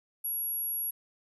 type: tone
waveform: sine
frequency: 11310 Hz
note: F9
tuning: 21 cents sharp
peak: -30 dBFS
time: 0.24-0.91 s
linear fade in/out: 10 ms
effects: 12-bit